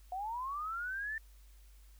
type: linear sweep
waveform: sine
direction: up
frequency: 716 to 1800 Hz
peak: -36 dBFS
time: 0.12-1.18 s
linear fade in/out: 2 ms
effects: added 50 Hz sine -55 dBFS peak until 1.99 s + white hiss -68 dBFS RMS until 1.99 s